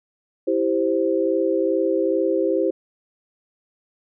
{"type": "chord", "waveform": "sine", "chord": "C major", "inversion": "first", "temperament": "equal", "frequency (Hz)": [329.6, 392, 523.3], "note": ["E4", "G4", "C5"], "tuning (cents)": [0, 0, 0], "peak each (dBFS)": -22, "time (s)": [0.47, 2.71], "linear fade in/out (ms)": 10, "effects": []}